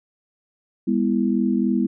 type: chord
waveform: sine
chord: E major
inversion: first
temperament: equal with one note detuned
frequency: 203.1 / 246.9 / 329.6 Hz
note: G#3 / B3 / E4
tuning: -38 / 0 / 0 cents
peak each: -21 / -21 / -24 dBFS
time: 0.87-1.87 s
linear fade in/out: 10 ms
effects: none